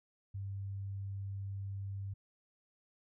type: tone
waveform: sine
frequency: 98.4 Hz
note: G2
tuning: 7 cents sharp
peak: -38 dBFS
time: 0.34-2.14 s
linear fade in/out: 10 ms
effects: none

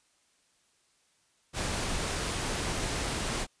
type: noise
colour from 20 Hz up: pink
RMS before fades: -32 dBFS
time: 1.53-3.47 s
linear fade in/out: 50 ms
effects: white hiss -69 dBFS RMS until 3.6 s + resampled to 22050 Hz

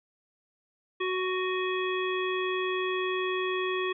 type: harmonic tone with a mistuned harmonic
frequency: 370.8 Hz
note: F#4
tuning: 4 cents sharp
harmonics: 1 / 3 / 5 / 7 / 9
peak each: -29 / -34 / -36 / -37 / -39 dBFS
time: 1-3.93 s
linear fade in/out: 10 ms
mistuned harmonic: 7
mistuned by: -47 cents
effects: none

